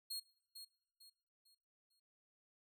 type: tone with echo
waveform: sawtooth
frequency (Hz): 4269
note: C8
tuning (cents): +34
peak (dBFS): -39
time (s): 0.1-0.2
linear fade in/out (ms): 10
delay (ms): 450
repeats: 4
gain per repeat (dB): -9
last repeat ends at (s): 2
effects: noise-tail reverb RT60 1.0 s tail -25 dB re dry